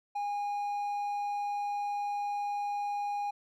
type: tone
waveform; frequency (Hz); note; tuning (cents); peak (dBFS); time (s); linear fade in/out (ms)
triangle; 818; G#5; -26; -29; 0.15-3.31; 10
effects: none